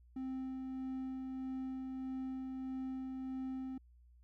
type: tone with tremolo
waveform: triangle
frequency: 261.6 Hz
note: C4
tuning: in tune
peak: -36 dBFS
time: 0.16-3.78 s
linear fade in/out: 5 ms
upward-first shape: sine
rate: 1.6 Hz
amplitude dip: 25%
effects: added 60 Hz sine -60 dBFS peak until 4.23 s